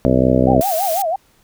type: harmonic tone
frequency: 64.1 Hz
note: C2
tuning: 35 cents flat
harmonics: 1 / 2 / 3 / 4 / 5 / 6 / 7 / 8 / 9 / 10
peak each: -23 / -19 / -20 / -16 / -22 / -23 / -23 / -21 / -19 / -23 dBFS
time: 0.05-0.61 s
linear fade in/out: 0 ms
type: tone with vibrato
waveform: sine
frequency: 713 Hz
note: F5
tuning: 36 cents sharp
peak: -16 dBFS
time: 0.47-1.16 s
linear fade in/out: 5 ms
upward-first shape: sine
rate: 6.1 Hz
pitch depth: 210 cents each way
type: noise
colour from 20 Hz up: blue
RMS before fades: -25 dBFS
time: 0.61-1.02 s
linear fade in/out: 2 ms
effects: pink hiss -56 dBFS RMS until 1.43 s